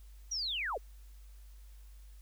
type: linear sweep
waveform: sine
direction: down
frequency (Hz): 5920 to 357.7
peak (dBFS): -33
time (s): 0.31-0.78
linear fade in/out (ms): 10
effects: added 50 Hz sine -50 dBFS peak until 2.21 s + white hiss -67 dBFS RMS until 2.21 s